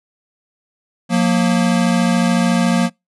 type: tone pair together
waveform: square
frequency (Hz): 179.21 / 233.1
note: F3 / A#3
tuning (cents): +45 / 0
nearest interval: perfect fourth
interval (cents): 455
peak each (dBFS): -16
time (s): 1.09-2.9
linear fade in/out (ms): 50
effects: noise-tail reverb RT60 0.2 s tail -26 dB re dry + resampled to 24000 Hz